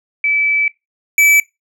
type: tone pair in turn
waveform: sine / square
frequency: 2306 / 2306 Hz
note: D7 / D7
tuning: -32 / -32 cents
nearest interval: unison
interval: 0 cents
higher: neither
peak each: -12 / -8 dBFS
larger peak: second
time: 0.24-0.68 / 1.18-1.4 s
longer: first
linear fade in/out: 2 ms
effects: noise-tail reverb RT60 0.2 s tail -21 dB re dry